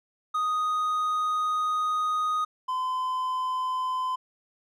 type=tone pair in turn; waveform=triangle; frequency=1244.5 / 1021.8 Hz; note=D#6 / C6; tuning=0 / -41 cents; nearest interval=minor third; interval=341 cents; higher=first; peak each=-22 / -24 dBFS; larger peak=first; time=0.34-2.45 / 2.68-4.16 s; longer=first; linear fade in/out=10 ms; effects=none